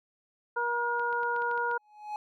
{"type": "harmonic tone", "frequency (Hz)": 476.6, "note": "A#4", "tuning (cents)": 38, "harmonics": [1, 2, 3], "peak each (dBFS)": [-34, -30, -31], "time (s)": [0.56, 1.78], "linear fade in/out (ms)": 10}
{"type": "clicks", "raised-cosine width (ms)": 0.3, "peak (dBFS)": -32, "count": 8, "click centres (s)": [0.996, 1.128, 1.232, 1.363, 1.421, 1.513, 1.577, 1.713]}
{"type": "tone with exponential growth", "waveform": "triangle", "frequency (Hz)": 842, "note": "G#5", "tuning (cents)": 24, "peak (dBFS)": -28, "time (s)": [1.77, 2.16], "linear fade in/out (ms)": 1, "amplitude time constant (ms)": 83}
{"effects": []}